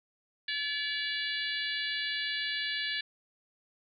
harmonic tone, 574 Hz, D5, 40 cents flat, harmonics 3 / 4 / 5 / 6 / 7 / 8, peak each -35 / -40 / -39 / -38 / -38 / -44 dBFS, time 0.48-3.01 s, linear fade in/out 5 ms, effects none

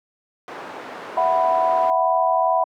white low-pass noise, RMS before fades -34 dBFS, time 0.48-1.9 s, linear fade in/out 0 ms, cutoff 1100 Hz, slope 12 dB/octave
sine chord, E suspended second, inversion none, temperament just, 659.3 / 741.7 / 988.9 Hz, E5 / F#5 / B5, 0 / +4 / +2 cents, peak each -20 dBFS, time 1.17-2.64 s, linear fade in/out 5 ms
effects high-pass 300 Hz 12 dB/octave

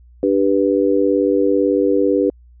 sine chord, G major, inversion second, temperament just, 294 / 392 / 490 Hz, D4 / G4 / B4, +2 / 0 / -14 cents, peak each -17 dBFS, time 0.23-2.3 s, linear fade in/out 2 ms, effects added 60 Hz sine -43 dBFS peak until 2.6 s

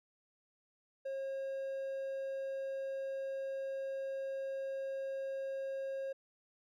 triangle tone, 540 Hz, C#5, 45 cents flat, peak -35 dBFS, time 1.05-6.13 s, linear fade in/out 10 ms, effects none

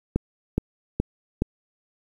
click train, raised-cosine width 3 ms, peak -8 dBFS, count 4, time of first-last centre 0.16-1.421 s, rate 2.38 Hz, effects 8-bit

